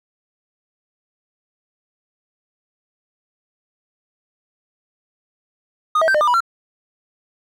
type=tone with pitch steps; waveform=triangle; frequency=1234 / 645 / 1559 / 605 / 1202 / 978 / 1362 Hz; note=D#6 / E5 / G6 / D#5 / D6 / B5 / F6; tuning=-15 / -38 / -10 / -49 / +40 / -17 / -44 cents; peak=-11 dBFS; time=5.95-6.405 s; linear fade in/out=5 ms; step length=65 ms; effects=none